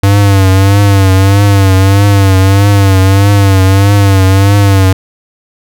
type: tone with vibrato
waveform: square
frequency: 98 Hz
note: G2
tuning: in tune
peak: -4 dBFS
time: 0.03-4.93 s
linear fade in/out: 5 ms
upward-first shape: triangle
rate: 1.6 Hz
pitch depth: 72 cents each way
effects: none